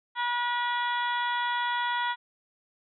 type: harmonic tone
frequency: 482.7 Hz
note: B4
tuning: 40 cents flat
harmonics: 2 / 3 / 4 / 5 / 6 / 7 / 8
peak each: -28 / -33 / -34 / -45 / -46 / -36 / -48 dBFS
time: 0.15-2.16 s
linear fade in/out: 50 ms
effects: none